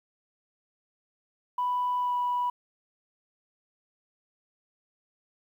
sine tone with pitch glide, 989 to 981 Hz, B5 to B5, +2 to -12 cents, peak -24 dBFS, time 1.58-2.5 s, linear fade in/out 5 ms, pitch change -14 cents, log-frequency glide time 1.99-2.14 s, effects tanh soft clip ceiling -21 dBFS + 10-bit

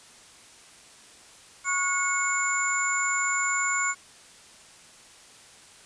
sine tone cluster, 1107 / 1445 / 2192 / 7140 Hz, C#6 / F#6 / C#7 / A8, -3 / -41 / -20 / +24 cents, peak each -29 dBFS, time 1.64-3.95 s, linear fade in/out 50 ms, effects white hiss -51 dBFS RMS until 5.85 s + resampled to 22050 Hz

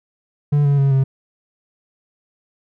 triangle tone with pitch steps, 145.7 / 141.8 / 138 / 134.3 Hz, D3 / C#3 / C#3 / C3, -13 / +40 / -7 / +46 cents, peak -10 dBFS, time 0.52-1.04 s, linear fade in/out 10 ms, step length 130 ms, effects none

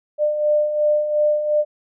sine beating tone pair, 597 / 599.8 Hz, D5 / D5, +28 / +36 cents, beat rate 2.8 Hz, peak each -24 / -16 dBFS, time 0.18-1.65 s, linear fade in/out 50 ms, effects none

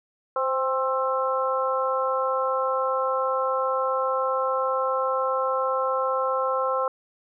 harmonic tone with a mistuned harmonic, 265 Hz, C4, 22 cents sharp, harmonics 2 / 3 / 4 / 5, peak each -25 / -32 / -27 / -28 dBFS, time 0.36-6.88 s, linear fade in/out 2 ms, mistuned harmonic 2, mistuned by -26 cents, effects none

